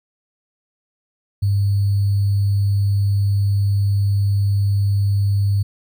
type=tone with sample-and-hold; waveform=sine; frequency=100 Hz; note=G2; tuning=35 cents sharp; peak=-14 dBFS; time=1.42-5.63 s; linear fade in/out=10 ms; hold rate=4410 Hz; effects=none